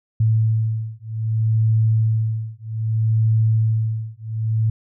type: beating tone pair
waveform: sine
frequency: 110.5 / 111.13 Hz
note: A2 / A2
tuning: +8 / +18 cents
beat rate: 0.63 Hz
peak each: -19 dBFS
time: 0.2-4.7 s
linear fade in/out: 5 ms
effects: none